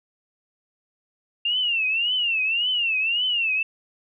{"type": "tone with vibrato", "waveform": "sine", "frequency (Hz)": 2767, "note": "F7", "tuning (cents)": -17, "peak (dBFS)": -20, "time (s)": [1.45, 3.63], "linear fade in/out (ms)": 5, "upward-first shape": "triangle", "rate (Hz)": 1.8, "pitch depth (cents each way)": 180, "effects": []}